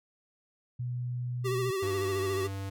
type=tone; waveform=sine; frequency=123.1 Hz; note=B2; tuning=5 cents flat; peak=-31 dBFS; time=0.79-1.71 s; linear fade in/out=10 ms
type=tone with vibrato; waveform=square; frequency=384.3 Hz; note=G4; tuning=34 cents flat; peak=-30 dBFS; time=1.44-2.48 s; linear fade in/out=20 ms; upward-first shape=sine; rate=14 Hz; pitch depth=48 cents each way
type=tone with pitch glide; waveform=square; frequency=98.7 to 97.68 Hz; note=G2 to G2; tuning=+12 to -6 cents; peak=-35 dBFS; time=1.82-2.7 s; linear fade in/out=10 ms; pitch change=-18 cents; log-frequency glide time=2.08-2.15 s
effects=none